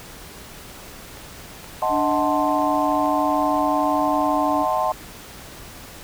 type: click train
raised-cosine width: 0.3 ms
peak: -25 dBFS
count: 6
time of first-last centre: 0.7-3.058 s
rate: 2.12 Hz
type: chord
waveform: sine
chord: D# diminished seventh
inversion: none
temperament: equal with one note detuned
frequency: 628 / 740 / 880 / 1046.5 Hz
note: D#5 / F#5 / A5 / C6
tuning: +16 / 0 / 0 / 0 cents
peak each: -24 dBFS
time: 1.82-4.92 s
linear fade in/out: 2 ms
type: tone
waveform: sine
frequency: 293.7 Hz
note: D4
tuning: in tune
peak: -23 dBFS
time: 1.89-4.66 s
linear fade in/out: 50 ms
effects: pink hiss -40 dBFS RMS until 6.03 s